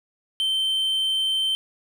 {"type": "tone", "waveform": "triangle", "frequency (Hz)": 3106, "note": "G7", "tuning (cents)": -17, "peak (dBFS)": -19, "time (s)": [0.4, 1.55], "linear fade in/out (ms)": 0, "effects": []}